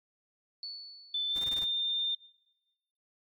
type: tone with exponential decay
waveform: sine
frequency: 4449 Hz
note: C#8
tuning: 5 cents sharp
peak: -36 dBFS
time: 0.63-1.83 s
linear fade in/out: 1 ms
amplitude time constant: 260 ms
type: tone with pitch glide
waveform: sine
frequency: 3520 to 3609 Hz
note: A7 to A7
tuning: 0 to +43 cents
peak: -29 dBFS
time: 1.14-2.15 s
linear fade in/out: 5 ms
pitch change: +43 cents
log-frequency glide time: 1.27-1.44 s
type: noise bursts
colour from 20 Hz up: pink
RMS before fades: -46 dBFS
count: 6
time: 1.36-1.643 s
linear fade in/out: 0 ms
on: 28 ms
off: 23 ms
effects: noise-tail reverb RT60 1.0 s tail -19 dB re dry + AAC 64 kbps